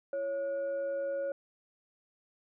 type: tone with frequency modulation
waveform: sine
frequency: 554.4 Hz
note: C#5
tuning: in tune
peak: -31 dBFS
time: 0.13-1.32 s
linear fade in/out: 2 ms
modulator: 891 Hz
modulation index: 0.28
effects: none